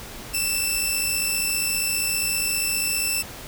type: tone pair together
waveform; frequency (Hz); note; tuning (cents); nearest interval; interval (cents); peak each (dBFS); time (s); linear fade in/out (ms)
10% pulse; 2635 / 2690; E7 / E7; -1 / +34; unison; 35; -16; 0.33-3.23; 20
effects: pink hiss -38 dBFS RMS until 3.47 s